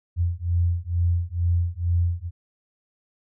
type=beating tone pair; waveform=sine; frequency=85.5 / 87.7 Hz; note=F2 / F2; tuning=-36 / +8 cents; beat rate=2.2 Hz; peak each=-23 dBFS; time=0.16-2.31 s; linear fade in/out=50 ms; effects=none